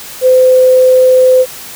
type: tone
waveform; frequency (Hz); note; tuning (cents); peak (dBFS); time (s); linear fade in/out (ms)
sine; 512; C5; -38; -3; 0.21-1.46; 50
effects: white hiss -28 dBFS RMS until 1.75 s